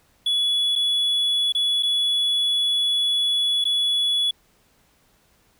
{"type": "tone with dropouts", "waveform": "triangle", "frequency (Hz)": 3400, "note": "G#7", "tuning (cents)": 40, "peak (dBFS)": -17, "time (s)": [0.26, 4.31], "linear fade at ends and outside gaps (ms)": 5, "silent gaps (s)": [[0.755, 0.759], [1.523, 1.549], [1.826, 1.831], [3.642, 3.652]], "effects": ["pink hiss -61 dBFS RMS until 5.59 s"]}